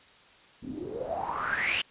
white noise with low-pass filter sweep, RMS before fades -32 dBFS, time 0.62-1.82 s, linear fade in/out 10 ms, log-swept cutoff 220 to 3000 Hz, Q 10, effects white hiss -56 dBFS RMS until 1.9 s + resampled to 8000 Hz

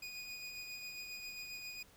25% pulse tone with tremolo, 2472 Hz, D#7, 12 cents flat, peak -39 dBFS, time 0.02-1.83 s, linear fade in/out 5 ms, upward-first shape sine, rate 7.4 Hz, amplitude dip 35%, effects pink hiss -64 dBFS RMS until 1.96 s

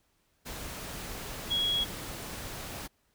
sine tone in noise, 3322 Hz, G#7, in tune, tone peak -26 dBFS, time 1.5-1.85 s, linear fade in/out 20 ms, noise pink, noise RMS -40 dBFS, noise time 0.45-2.88 s, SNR +11 dB, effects pink hiss -72 dBFS RMS until 3.14 s

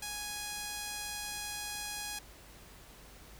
5% pulse tone, 830.6 Hz, G#5, in tune, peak -26 dBFS, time 0.02-2.19 s, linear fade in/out 5 ms, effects added 50 Hz sine -57 dBFS peak until 3.39 s + pink hiss -55 dBFS RMS until 3.39 s

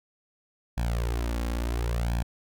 sawtooth tone with flanger, 58.27 Hz, A#1, in tune, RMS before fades -28 dBFS, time 0.77-2.23 s, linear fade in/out 10 ms, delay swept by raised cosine 1.2 to 3.7 ms, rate 0.72 Hz, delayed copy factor +0.9, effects none

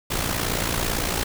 pink noise with amplitude modulation, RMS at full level -22 dBFS, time 0.1-1.24 s, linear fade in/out 10 ms, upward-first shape sine, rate 57.8 Hz, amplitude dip 65%, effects none

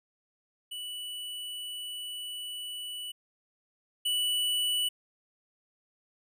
square tone pair in turn, 2960 / 2960 Hz, F#7 / F#7, 0 / 0 cents, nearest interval unison, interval 0 cents, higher neither, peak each -37 / -27 dBFS, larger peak second, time 0.71-3.12 / 4.05-4.89 s, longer first, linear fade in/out 10 ms, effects none

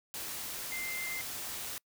sine tone in noise, 2087 Hz, C7, 5 cents flat, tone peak -37 dBFS, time 0.72-1.21 s, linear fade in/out 0 ms, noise white, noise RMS -40 dBFS, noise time 0.14-1.78 s, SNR 0 dB, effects noise-tail reverb RT60 0.1 s tail -26 dB re dry

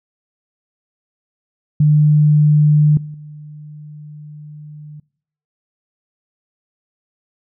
sine tone with level steps, 150.1 Hz, D3, 38 cents sharp, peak -8 / -27 / -32 dBFS, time 1.8-5 s, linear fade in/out 5 ms, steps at 2.97 / 3.14 s, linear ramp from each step 2 ms, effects noise-tail reverb RT60 0.6 s tail -23 dB re dry

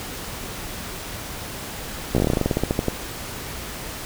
slowing click train, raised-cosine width 2 ms, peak -6 dBFS, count 18, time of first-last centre 2.15-2.883 s, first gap 15 ms, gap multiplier 1.12, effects pink hiss -33 dBFS RMS until 4.05 s

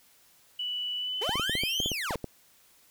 sine tone with pitch glide, 2960 to 3132 Hz, F#7 to G7, 0 to -2 cents, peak -30 dBFS, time 0.59-1.89 s, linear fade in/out 5 ms, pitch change +98 cents, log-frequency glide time 0.97-1.56 s
30% pulse linear two-way sweep, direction up then down, 360 to 3476 to 360 Hz, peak -28 dBFS, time 1.21-2.16 s, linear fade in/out 10 ms, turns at 1.87 s
clicks, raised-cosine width 2 ms, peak -20 dBFS, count 12, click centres 1.293 / 1.356 / 1.397 / 1.496 / 1.553 / 1.636 / 1.802 / 1.86 / 1.917 / 2.108 / 2.157 / 2.243 s
effects white hiss -61 dBFS RMS until 2.9 s

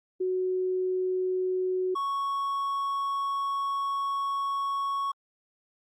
sine / triangle tone pair in turn, 370 / 1108.7 Hz, F#4 / C#6, 0 / 0 cents, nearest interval octave + perfect fifth, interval 1900 cents, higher second, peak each -25 dBFS, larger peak neither, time 0.2-1.95 / 1.95-5.12 s, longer second, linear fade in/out 10 ms, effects Opus 48 kbps

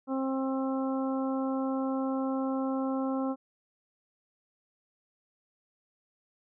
harmonic tone, 265.7 Hz, C4, 27 cents sharp, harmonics 1 / 2 / 3 / 4 / 5, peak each -29 / -35 / -39 / -41 / -43 dBFS, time 0.07-3.36 s, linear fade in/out 50 ms, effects none

